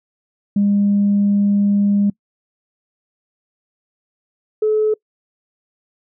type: tone pair in turn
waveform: sine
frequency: 202.5 / 430.1 Hz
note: G#3 / A4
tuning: -43 / -39 cents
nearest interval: octave + minor second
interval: 1304 cents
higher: second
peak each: -11 / -12 dBFS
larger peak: first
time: 0.56-2.1 / 4.62-4.94 s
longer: first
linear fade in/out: 5 ms
effects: noise-tail reverb RT60 0.1 s tail -25 dB re dry + tanh soft clip ceiling -8 dBFS